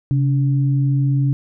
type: tone pair together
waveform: sine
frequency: 135.7 / 287.2 Hz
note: C#3 / D4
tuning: -36 / -39 cents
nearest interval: octave + minor second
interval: 1297 cents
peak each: -14 / -25 dBFS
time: 0.11-1.33 s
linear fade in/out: 0 ms
effects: none